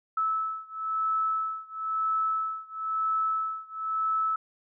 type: beating tone pair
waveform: sine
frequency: 1305 / 1306 Hz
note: E6 / E6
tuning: -18 / -17 cents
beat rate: 1 Hz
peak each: -29 / -30 dBFS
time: 0.17-4.36 s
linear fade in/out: 5 ms
effects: none